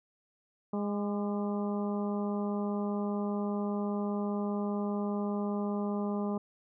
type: harmonic tone with a mistuned harmonic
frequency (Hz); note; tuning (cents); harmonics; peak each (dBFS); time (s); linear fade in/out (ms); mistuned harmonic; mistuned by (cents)
205; G#3; -22; 1 / 2 / 3 / 4 / 5 / 6; -31 / -37 / -41 / -43 / -45 / -47; 0.73-6.38; 5; 6; -39
effects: none